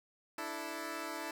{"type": "chord", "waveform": "10% pulse", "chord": "D suspended second", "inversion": "none", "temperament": "equal", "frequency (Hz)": [293.7, 329.6, 440], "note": ["D4", "E4", "A4"], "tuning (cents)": [0, 0, 0], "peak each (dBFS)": [-36, -33, -39], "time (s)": [0.38, 1.31], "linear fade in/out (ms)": 2, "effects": ["11-bit"]}